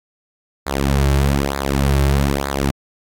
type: tone with flanger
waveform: sawtooth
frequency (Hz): 69.3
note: C#2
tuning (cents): 0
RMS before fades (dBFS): -17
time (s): 0.66-2.71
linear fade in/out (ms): 10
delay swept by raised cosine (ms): 0.34 to 4.14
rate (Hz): 1.1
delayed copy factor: -0.8
effects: AAC 64 kbps